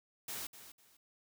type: noise with echo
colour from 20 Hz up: white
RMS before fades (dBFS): -42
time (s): 0.28-0.47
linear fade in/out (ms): 5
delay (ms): 250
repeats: 2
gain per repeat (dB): -12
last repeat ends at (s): 0.97
effects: none